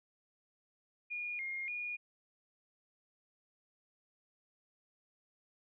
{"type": "tone with pitch steps", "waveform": "sine", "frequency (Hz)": [2435, 2132, 2440], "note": ["D#7", "C7", "D#7"], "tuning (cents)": [-38, 32, -34], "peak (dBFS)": -37, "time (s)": [1.1, 1.97], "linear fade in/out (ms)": 20, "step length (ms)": 290, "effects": []}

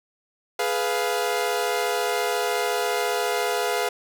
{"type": "chord", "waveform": "sawtooth", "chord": "F diminished", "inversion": "first", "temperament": "equal with one note detuned", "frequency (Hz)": [419.6, 493.9, 698.5], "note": ["Ab4", "Cb5", "F5"], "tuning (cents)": [18, 0, 0], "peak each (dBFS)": -23, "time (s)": [0.59, 3.89], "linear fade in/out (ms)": 5, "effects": []}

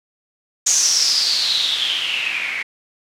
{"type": "noise with low-pass filter sweep", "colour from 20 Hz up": "blue", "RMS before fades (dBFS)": -19, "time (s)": [0.66, 2.63], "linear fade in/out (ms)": 10, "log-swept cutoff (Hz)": [6600, 2100], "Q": 8, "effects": []}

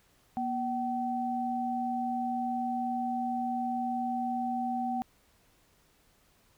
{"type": "tone pair together", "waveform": "sine", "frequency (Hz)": [240.4, 763.2], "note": ["B3", "G5"], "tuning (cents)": [-46, -47], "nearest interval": "octave + minor sixth", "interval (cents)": 1999, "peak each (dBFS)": [-33, -31], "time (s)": [0.37, 5.02], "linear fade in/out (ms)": 0, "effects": ["pink hiss -66 dBFS RMS until 6.57 s"]}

